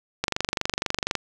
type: click train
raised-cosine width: 0.2 ms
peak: -6 dBFS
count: 23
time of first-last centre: 0.24-1.153 s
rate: 24.1 Hz
effects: none